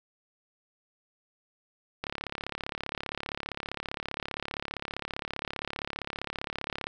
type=click train; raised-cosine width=0.3 ms; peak=-17 dBFS; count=171; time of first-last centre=2.04-6.87 s; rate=35.2 Hz; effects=none